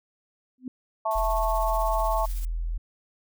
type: tone with exponential growth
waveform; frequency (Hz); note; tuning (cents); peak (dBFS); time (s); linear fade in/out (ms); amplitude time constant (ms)
sine; 254.4; C4; -48; -27; 0.58-0.68; 2; 20
type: chord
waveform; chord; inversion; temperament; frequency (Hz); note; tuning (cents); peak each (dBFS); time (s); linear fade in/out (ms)
sine; A major; second; just; 660 / 880 / 1100; E5 / A5 / C#6; +2 / 0 / -14; -27 / -27 / -29; 1.05-2.26; 10
type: noise with tremolo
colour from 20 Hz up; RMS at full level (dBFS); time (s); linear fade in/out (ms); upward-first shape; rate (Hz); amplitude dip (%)
blue; -41; 1.11-2.45; 0; triangle; 16; 55
type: tone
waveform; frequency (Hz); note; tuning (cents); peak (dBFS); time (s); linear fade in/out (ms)
sine; 41.47; E1; +11; -26; 1.15-2.78; 10
effects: none